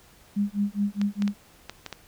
sine tone with tremolo, 203.4 Hz, G#3, 36 cents flat, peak -20 dBFS, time 0.36-1.36 s, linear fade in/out 10 ms, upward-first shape sine, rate 4.8 Hz, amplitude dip 100%
clicks, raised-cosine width 0.2 ms, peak -17 dBFS, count 6, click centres 1.015 / 1.222 / 1.278 / 1.696 / 1.863 / 1.927 s
effects pink hiss -55 dBFS RMS until 2.07 s

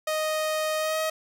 sawtooth tone with pitch glide, 622.3 to 632.1 Hz, D#5 to D#5, 0 to +27 cents, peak -21 dBFS, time 0.07-1.1 s, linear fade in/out 5 ms, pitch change +27 cents, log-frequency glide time 0.78-0.99 s, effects none

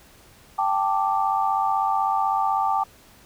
sine chord, G suspended second, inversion none, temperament equal, 784 / 880 / 1174.7 Hz, G5 / A5 / D6, 0 / 0 / 0 cents, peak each -23 / -24 / -25 dBFS, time 0.58-2.84 s, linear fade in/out 10 ms, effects pink hiss -52 dBFS RMS until 3.25 s

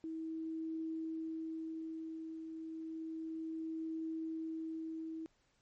sine tone with tremolo, 321.9 Hz, E4, 41 cents flat, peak -37 dBFS, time 0.04-5.26 s, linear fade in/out 0 ms, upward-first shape triangle, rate 0.31 Hz, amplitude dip 50%, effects pink hiss -75 dBFS RMS until 5.61 s + MP3 32 kbps

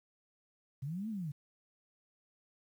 sine linear two-way sweep, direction up then down, 126.4 to 228.2 to 136.2 Hz, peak -36 dBFS, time 0.82-1.32 s, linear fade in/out 10 ms, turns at 1.09 s, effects 11-bit

